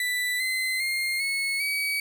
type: tone with pitch steps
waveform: 35% pulse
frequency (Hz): 1982 / 2051 / 2122 / 2195 / 2271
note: B6 / C7 / C7 / C#7 / C#7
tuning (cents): +6 / -35 / +24 / -18 / +41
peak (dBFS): -23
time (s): 0-2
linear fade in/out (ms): 2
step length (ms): 400
effects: none